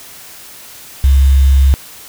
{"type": "tone with quantisation", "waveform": "sine", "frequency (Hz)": 67.6, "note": "C#2", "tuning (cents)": -43, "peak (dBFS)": -5, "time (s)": [1.04, 1.74], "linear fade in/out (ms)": 0, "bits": 5, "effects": ["white hiss -35 dBFS RMS until 2.08 s"]}